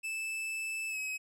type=tone with pitch glide; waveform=45% pulse; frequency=2631 to 2549 Hz; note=E7 to D#7; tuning=-4 to +41 cents; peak=-34 dBFS; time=0.03-1.18 s; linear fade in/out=20 ms; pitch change=-55 cents; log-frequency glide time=0.89-0.98 s; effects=low-pass 12000 Hz 12 dB/octave